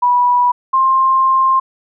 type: tone pair in turn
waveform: sine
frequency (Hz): 979 / 1056.9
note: B5 / C6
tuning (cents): -15 / +17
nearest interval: minor second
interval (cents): 132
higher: second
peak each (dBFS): -9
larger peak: neither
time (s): 0.02-0.52 / 0.73-1.6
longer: second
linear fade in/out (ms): 10
effects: none

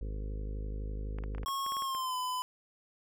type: harmonic tone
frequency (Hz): 51.91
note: G#1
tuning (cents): 0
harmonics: 1 / 2 / 3 / 4 / 5 / 6 / 7 / 8 / 9 / 10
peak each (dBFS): -35 / -46 / -50 / -53 / -52 / -56 / -58 / -53 / -54 / -58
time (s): 0.01-1.45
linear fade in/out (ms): 5
type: clicks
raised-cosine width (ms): 0.5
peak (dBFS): -31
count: 11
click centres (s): 1.186 / 1.238 / 1.349 / 1.382 / 1.432 / 1.484 / 1.664 / 1.721 / 1.768 / 1.822 / 1.949
type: tone with pitch glide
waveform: square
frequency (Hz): 1092 to 1007.2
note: C#6 to B5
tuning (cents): -26 to +34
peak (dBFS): -33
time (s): 1.46-2.42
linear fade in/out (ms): 0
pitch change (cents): -140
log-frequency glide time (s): 1.81-2.16
effects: none

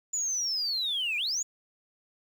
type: linear two-way sweep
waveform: sine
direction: down then up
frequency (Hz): 7040 to 2349 to 7040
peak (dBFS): -26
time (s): 0.13-1.43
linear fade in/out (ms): 10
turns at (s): 1.17
effects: tanh soft clip ceiling -24 dBFS + 9-bit

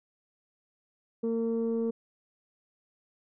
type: tone pair together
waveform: sine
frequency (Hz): 228.6 / 457.1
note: A#3 / A#4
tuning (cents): -34 / -34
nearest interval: octave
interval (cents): 1200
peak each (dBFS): -28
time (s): 1.23-1.91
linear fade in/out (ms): 10
effects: tanh soft clip ceiling -22 dBFS

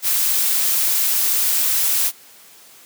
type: noise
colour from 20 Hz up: blue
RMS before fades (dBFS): -18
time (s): 0.02-2.12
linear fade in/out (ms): 50
effects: white hiss -46 dBFS RMS until 2.85 s + high-pass 150 Hz 12 dB/octave

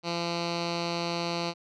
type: tone with low-pass filter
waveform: 10% pulse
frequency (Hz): 170.7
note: F3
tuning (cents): -39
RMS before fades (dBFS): -31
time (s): 0.03-1.54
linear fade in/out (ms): 50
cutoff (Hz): 4500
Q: 3.2
effects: none

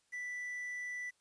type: tone with quantisation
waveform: triangle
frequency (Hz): 1975.5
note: B6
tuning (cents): 0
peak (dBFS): -37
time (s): 0.12-1.11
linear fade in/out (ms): 20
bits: 10
effects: white hiss -75 dBFS RMS until 1.2 s + resampled to 22050 Hz

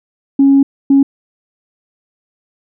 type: tone bursts at uneven times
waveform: sine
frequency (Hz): 275.4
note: C#4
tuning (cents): -11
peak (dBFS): -4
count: 2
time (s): 0.39-0.63 / 0.9-1.03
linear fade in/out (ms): 5
effects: tanh soft clip ceiling -1 dBFS

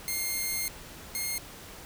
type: tone pair in turn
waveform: 5% pulse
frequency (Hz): 2121 / 2133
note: C7 / C7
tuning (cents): +23 / +33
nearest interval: unison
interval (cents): 10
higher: second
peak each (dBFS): -19 / -20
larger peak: first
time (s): 0.08-0.68 / 1.15-1.38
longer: first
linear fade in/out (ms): 0
effects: pink hiss -46 dBFS RMS until 1.85 s

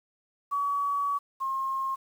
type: tone pair in turn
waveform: sine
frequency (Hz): 1134 / 1070.5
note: C#6 / C6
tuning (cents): +39 / +39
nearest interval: minor second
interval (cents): 100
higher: first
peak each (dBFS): -25 / -27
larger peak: first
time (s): 0.51-1.19 / 1.4-1.96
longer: first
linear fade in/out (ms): 20
effects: 9-bit

